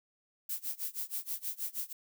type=noise with tremolo; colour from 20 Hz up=violet; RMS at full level=-35 dBFS; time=0.49-1.93 s; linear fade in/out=5 ms; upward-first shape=sine; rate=6.3 Hz; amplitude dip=95%; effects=none